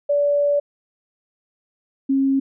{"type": "tone pair in turn", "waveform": "sine", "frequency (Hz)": [577, 270.9], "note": ["D5", "C#4"], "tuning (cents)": [-31, -40], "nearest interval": "octave + minor second", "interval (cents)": 1309, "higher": "first", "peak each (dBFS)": -15, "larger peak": "neither", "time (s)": [[0.09, 0.6], [2.09, 2.4]], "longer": "first", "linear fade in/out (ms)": 10, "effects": []}